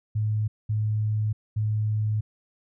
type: tone bursts at uneven times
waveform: sine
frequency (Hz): 107.3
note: A2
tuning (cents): -43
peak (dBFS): -22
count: 3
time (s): 0.15-0.48 / 0.69-1.33 / 1.56-2.21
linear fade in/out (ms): 10
effects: none